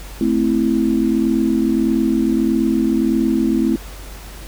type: chord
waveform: sine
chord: A minor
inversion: none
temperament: equal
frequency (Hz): 220 / 261.6 / 329.6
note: A3 / C4 / E4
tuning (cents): 0 / 0 / 0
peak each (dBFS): -18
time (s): 0.21-3.76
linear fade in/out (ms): 2
effects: added 49 Hz sine -33 dBFS peak until 4.47 s + pink hiss -38 dBFS RMS until 4.47 s